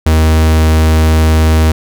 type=tone; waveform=45% pulse; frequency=79.1 Hz; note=D#2; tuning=29 cents sharp; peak=-6 dBFS; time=0.06-1.72 s; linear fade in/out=5 ms; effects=none